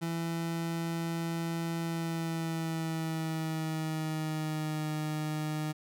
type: tone with pitch glide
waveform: 30% pulse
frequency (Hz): 166.5 to 153.57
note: E3 to D#3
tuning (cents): +18 to -22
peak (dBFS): -29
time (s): 0.01-5.73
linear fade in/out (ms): 20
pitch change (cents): -140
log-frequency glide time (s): 1.81-4.92
effects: none